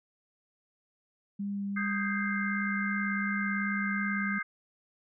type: tone with vibrato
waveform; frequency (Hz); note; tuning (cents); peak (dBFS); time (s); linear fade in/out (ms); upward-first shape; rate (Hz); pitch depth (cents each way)
sine; 200.4; G3; +38; -31; 1.39-4.39; 10; sine; 2.7; 8
type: chord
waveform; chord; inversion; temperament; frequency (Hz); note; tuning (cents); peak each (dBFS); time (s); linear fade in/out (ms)
sine; Ab major seventh; second; equal with one note detuned; 1244.5 / 1568 / 1626.1 / 2093; Eb6 / G6 / Ab6 / C7; 0 / 0 / -37 / 0; -38 / -35 / -39 / -35; 1.76-4.43; 10
effects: none